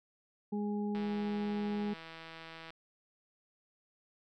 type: harmonic tone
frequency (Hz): 207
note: G#3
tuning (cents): -5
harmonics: 1 / 2 / 4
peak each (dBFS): -33 / -40 / -46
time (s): 0.52-1.94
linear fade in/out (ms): 10
type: click train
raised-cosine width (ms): 0.3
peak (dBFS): -32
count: 287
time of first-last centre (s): 0.95-2.705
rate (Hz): 163
effects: none